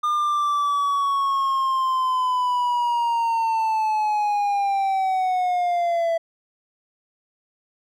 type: linear sweep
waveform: triangle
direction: down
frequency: 1211 to 661 Hz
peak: -17 dBFS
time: 0.03-6.18 s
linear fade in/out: 10 ms
effects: none